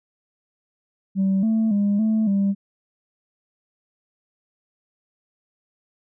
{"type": "tone with pitch steps", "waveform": "sine", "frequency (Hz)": [192.8, 221.8, 202.9, 218.9, 198], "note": ["G3", "A3", "G#3", "A3", "G3"], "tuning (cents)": [-28, 14, -40, -9, 18], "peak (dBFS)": -15, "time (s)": [1.15, 2.55], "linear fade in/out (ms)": 50, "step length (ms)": 280, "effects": ["tanh soft clip ceiling -15 dBFS"]}